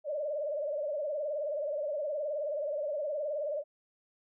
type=tone with vibrato; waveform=sine; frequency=590 Hz; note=D5; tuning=8 cents sharp; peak=-31 dBFS; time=0.04-3.64 s; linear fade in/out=50 ms; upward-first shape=sine; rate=19 Hz; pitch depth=100 cents each way; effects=none